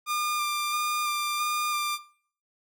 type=tone with vibrato; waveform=sawtooth; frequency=1200 Hz; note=D6; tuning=37 cents sharp; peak=-22 dBFS; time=0.06-1.99 s; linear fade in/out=50 ms; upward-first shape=square; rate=1.5 Hz; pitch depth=13 cents each way; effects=noise-tail reverb RT60 0.5 s tail -18 dB re dry